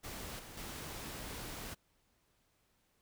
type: noise with level steps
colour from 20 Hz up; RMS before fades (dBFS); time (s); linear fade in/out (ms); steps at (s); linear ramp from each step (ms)
pink; -45 / -51 / -45; 0.03-1.75; 20; 0.39 / 0.57; 5
effects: pink hiss -75 dBFS RMS until 3.01 s